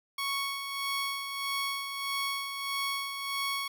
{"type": "tone with tremolo", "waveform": "15% pulse", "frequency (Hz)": 1108.7, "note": "C#6", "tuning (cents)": 0, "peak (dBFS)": -23, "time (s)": [0.18, 3.68], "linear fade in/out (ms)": 5, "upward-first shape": "sine", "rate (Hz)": 1.6, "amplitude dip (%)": 50, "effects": []}